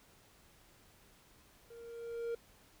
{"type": "tone with level ramp", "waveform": "triangle", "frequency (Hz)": 466.2, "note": "A#4", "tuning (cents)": 0, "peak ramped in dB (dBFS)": [-49, -32], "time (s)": [1.7, 2.35], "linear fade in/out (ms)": 5, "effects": ["pink hiss -64 dBFS RMS until 2.8 s"]}